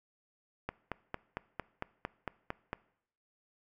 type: click train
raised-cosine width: 0.5 ms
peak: -20 dBFS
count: 10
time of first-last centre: 0.69-2.731 s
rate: 4.41 Hz
effects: noise-tail reverb RT60 0.7 s tail -21 dB re dry